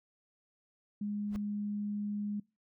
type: tone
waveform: sine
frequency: 206.5 Hz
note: G#3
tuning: 10 cents flat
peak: -33 dBFS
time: 1.01-2.4 s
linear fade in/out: 5 ms
type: noise with exponential growth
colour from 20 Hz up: brown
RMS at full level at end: -39 dBFS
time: 1.27-1.36 s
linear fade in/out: 0 ms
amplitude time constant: 19 ms
effects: noise-tail reverb RT60 0.3 s tail -25 dB re dry